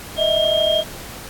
sine tone cluster, 618 / 651 / 3222 Hz, D#5 / E5 / G7, -12 / -22 / +47 cents, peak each -19 dBFS, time 0.16-0.84 s, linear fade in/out 50 ms, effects pink hiss -35 dBFS RMS until 1.29 s + AAC 64 kbps

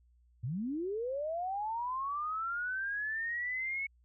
sine linear sweep, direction up, 105.3 to 2217 Hz, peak -33 dBFS, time 0.43-3.87 s, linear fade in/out 10 ms, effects added 60 Hz sine -63 dBFS peak until 4.04 s

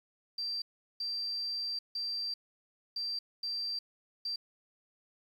sine tone bursts at uneven times, 4699 Hz, D8, in tune, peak -33 dBFS, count 6, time 0.38-0.62 / 1-1.79 / 1.95-2.34 / 2.96-3.19 / 3.43-3.79 / 4.25-4.36 s, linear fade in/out 5 ms, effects 10-bit

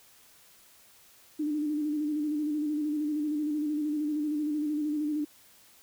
sine tone with vibrato, 300 Hz, D4, 37 cents sharp, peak -27 dBFS, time 1.39-5.25 s, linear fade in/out 10 ms, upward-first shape square, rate 13 Hz, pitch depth 35 cents each way, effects white hiss -58 dBFS RMS until 5.82 s

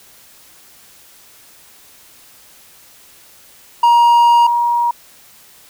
triangle / sine tone pair in turn, 946 / 949.7 Hz, A#5 / A#5, +25 / +32 cents, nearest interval unison, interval 7 cents, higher second, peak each -5 / -12 dBFS, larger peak first, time 3.83-4.47 / 4.47-4.91 s, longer first, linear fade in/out 5 ms, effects white hiss -45 dBFS RMS until 5.69 s

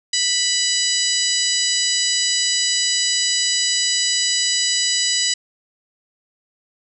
harmonic tone, 987 Hz, B5, 1 cent flat, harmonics 2 / 3 / 4 / 5 / 6 / 7 / 8, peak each -27 / -25 / -24 / -22 / -28 / -27 / -23 dBFS, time 0.13-5.34 s, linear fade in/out 5 ms, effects none

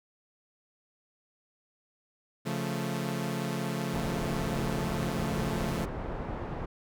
sawtooth chord, Db augmented, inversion none, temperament equal, 138.59 / 174.61 / 220 Hz, Db3 / F3 / A3, 0 / 0 / 0 cents, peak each -31 dBFS, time 2.45-5.86 s, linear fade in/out 20 ms
pink low-pass noise, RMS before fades -36 dBFS, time 3.93-6.66 s, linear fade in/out 10 ms, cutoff 1100 Hz, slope 12 dB/octave
effects none

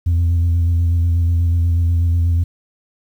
sine tone with vibrato, 85 Hz, F2, 46 cents flat, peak -10 dBFS, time 0.06-2.44 s, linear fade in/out 10 ms, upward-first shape square, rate 8.2 Hz, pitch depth 23 cents each way, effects tanh soft clip ceiling -11 dBFS + 8-bit

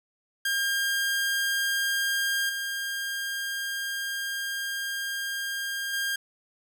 sawtooth tone with level steps, 1608 Hz, G6, 44 cents sharp, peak -21 / -26 / -23 dBFS, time 0.45-6.16 s, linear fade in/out 5 ms, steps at 2.49 / 5.93 s, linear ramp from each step 5 ms, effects none

